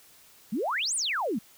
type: exponential two-way sweep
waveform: sine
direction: up then down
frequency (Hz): 186.8 to 9920 to 186.8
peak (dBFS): -26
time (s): 0.52-1.39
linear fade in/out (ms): 10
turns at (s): 0.95
effects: white hiss -56 dBFS RMS until 1.57 s